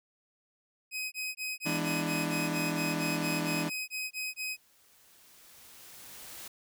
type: tone bursts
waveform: sawtooth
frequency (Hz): 2522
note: D#7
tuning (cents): +23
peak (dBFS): -30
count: 16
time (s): 0.91-4.57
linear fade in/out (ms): 50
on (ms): 210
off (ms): 20
type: chord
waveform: sawtooth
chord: E dominant seventh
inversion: none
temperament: just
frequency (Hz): 164.81 / 206 / 247.2 / 296.7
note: E3 / G#3 / B3 / D4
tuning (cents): 0 / -14 / +2 / +18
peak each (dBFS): -30 / -35 / -35 / -30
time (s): 1.65-3.7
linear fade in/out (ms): 20
type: noise with exponential growth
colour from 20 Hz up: white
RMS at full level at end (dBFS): -44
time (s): 3.07-6.48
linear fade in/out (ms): 5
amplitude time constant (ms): 740
effects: none